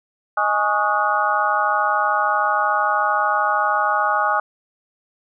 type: harmonic tone with a mistuned harmonic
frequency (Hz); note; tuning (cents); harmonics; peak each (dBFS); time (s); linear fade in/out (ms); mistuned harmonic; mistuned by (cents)
207.7; G#3; 0; 3 / 4 / 5 / 6 / 7; -26 / -21 / -24 / -21 / -23; 0.37-4.4; 5; 5; +120
effects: none